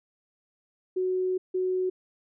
sine tone bursts at uneven times, 370 Hz, F#4, in tune, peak -24 dBFS, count 2, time 0.96-1.38 / 1.54-1.9 s, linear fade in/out 10 ms, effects none

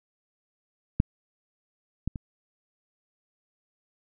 clicks, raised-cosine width 5 ms, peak -7 / -15 / -22 dBFS, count 3, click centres 1.001 / 2.076 / 2.158 s, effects none

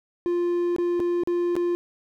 triangle tone with dropouts, 349.2 Hz, F4, in tune, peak -19 dBFS, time 0.26-1.75 s, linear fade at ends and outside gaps 0 ms, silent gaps 0.763-0.784 / 0.996-1.002 / 1.235-1.274 / 1.554-1.565 s, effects none

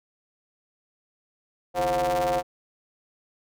45% pulse ring-modulated tone, 94.8 Hz, F#2, 43 cents sharp, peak -19 dBFS, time 1.74-2.43 s, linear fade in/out 50 ms, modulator 625 Hz, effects none

